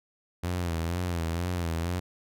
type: tone with vibrato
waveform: sawtooth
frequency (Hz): 85.8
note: F2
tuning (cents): -30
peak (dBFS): -24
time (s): 0.43-2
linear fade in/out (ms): 10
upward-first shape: sine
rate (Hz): 2.1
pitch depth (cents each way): 83
effects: none